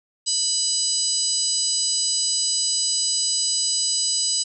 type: harmonic tone with a mistuned harmonic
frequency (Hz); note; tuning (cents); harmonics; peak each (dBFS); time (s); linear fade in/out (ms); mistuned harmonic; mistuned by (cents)
992; B5; +7; 3 / 4 / 5 / 6 / 7 / 8; -33 / -30 / -24 / -33 / -32 / -23; 0.26-4.44; 20; 7; -90
effects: none